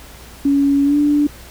sine tone with pitch glide, 280.5 to 292.7 Hz, C#4 to D4, +21 to -6 cents, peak -11 dBFS, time 0.45-1.27 s, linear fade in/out 5 ms, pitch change +73 cents, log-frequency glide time 0.84-0.97 s, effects added 60 Hz sine -41 dBFS peak until 1.5 s + pink hiss -40 dBFS RMS until 1.5 s

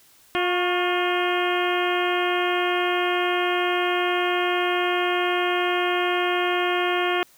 harmonic tone with a mistuned harmonic, 355.5 Hz, F4, 31 cents sharp, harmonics 1 / 2 / 3 / 4 / 5 / 6 / 7 / 8 / 9, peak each -24 / -27 / -29 / -30 / -31 / -32 / -32 / -33 / -34 dBFS, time 0.35-7.23 s, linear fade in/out 0 ms, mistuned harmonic 3, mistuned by +53 cents, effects white hiss -55 dBFS RMS until 7.37 s

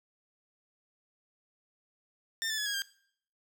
15% pulse tone with pitch steps, 1804 / 1749.6 / 1696.9 / 1645.7 / 1596.1 Hz, A6 / A6 / G#6 / G#6 / G6, +43 / -10 / +37 / -16 / +31 cents, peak -25 dBFS, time 2.42-2.82 s, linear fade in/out 0 ms, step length 80 ms, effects noise-tail reverb RT60 0.6 s tail -20 dB re dry

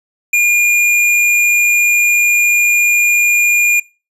sine tone with tanh clipping, 2419 Hz, D#7, 49 cents flat, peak -10 dBFS, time 0.33-3.8 s, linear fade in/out 5 ms, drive 16 dB, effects noise-tail reverb RT60 0.3 s tail -23 dB re dry + resampled to 32000 Hz

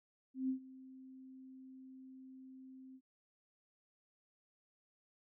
sine tone with ADSR envelope, 261.6 Hz, C4, in tune, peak -32 dBFS, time 0.34-3.01 s, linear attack 150 ms, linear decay 100 ms, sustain -20 dB, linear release 58 ms, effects none

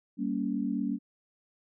sine chord, G diminished, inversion none, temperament equal with one note detuned, 196 / 233.1 / 281.2 Hz, G3 / Bb3 / Db4, 0 / 0 / +25 cents, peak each -33 / -32 / -32 dBFS, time 0.17-0.99 s, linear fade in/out 50 ms, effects none

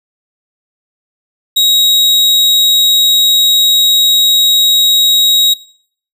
40% pulse tone, 3803 Hz, A#7, 34 cents sharp, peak -6 dBFS, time 1.56-5.54 s, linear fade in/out 10 ms, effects noise-tail reverb RT60 0.6 s tail -22 dB re dry

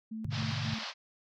sine tone with tremolo, 220.3 Hz, A3, 2 cents sharp, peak -36 dBFS, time 0.11-0.84 s, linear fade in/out 10 ms, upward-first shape square, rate 3.7 Hz, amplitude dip 75%
sine chord, G# diminished, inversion none, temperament just, 103.83 / 124.59 / 149.51 Hz, G#2 / B2 / D3, 0 / +16 / +31 cents, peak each -37 dBFS, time 0.25-0.74 s, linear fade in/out 0 ms
white band-pass noise, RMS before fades -40 dBFS, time 0.3-0.94 s, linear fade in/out 50 ms, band 570 to 5200 Hz, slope 48 dB/octave
clicks, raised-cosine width 2 ms, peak -38 / -35 dBFS, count 2, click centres 0.328 / 0.426 s
effects none

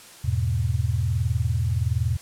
sine chord, E major, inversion none, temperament equal, 82.41 / 103.83 / 123.47 Hz, E2 / G#2 / B2, 0 / 0 / 0 cents, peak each -25 dBFS, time 0.24-2.17 s, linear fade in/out 10 ms, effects white hiss -46 dBFS RMS until 2.21 s + low-pass 11000 Hz 12 dB/octave

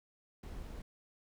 brown noise, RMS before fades -45 dBFS, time 0.43-0.82 s, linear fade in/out 5 ms, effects none

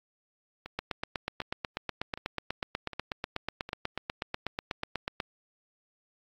two click trains, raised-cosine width 0.3 ms, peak -24 / -15 dBFS, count 5 / 37, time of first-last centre 0.66-3.69 / 0.79-5.202 s, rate 1.32 / 8.16 Hz, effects AAC 64 kbps

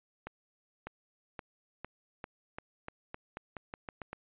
accelerating click train, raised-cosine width 0.5 ms, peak -25 dBFS, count 14, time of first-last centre 0.27-4.13 s, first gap 600 ms, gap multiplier 0.87, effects resampled to 8000 Hz

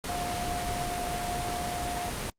sine tone in noise, 709 Hz, F5, 26 cents sharp, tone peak -32 dBFS, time 0.09-2.1 s, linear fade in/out 2 ms, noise pink, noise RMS -33 dBFS, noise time 0.04-2.3 s, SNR -2 dB, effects low-pass 11000 Hz 12 dB/octave + Opus 32 kbps

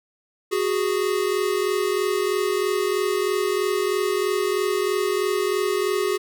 square tone pair together, 370 / 413.1 Hz, F#4 / G#4, 0 / -9 cents, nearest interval major second, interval 191 cents, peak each -24 dBFS, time 0.51-6.18 s, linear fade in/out 20 ms, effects none

